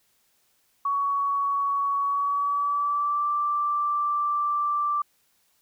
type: tone with pitch glide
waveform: sine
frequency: 1122 to 1173.7 Hz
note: C#6 to D6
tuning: +21 to -1 cents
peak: -22 dBFS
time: 0.85-5.02 s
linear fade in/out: 5 ms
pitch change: +78 cents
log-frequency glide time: 2-3.29 s
effects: white hiss -67 dBFS RMS until 5.61 s